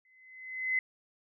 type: tone with exponential growth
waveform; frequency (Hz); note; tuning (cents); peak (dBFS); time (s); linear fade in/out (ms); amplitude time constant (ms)
sine; 2040; C7; -44; -24; 0.05-0.79; 2; 160
effects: none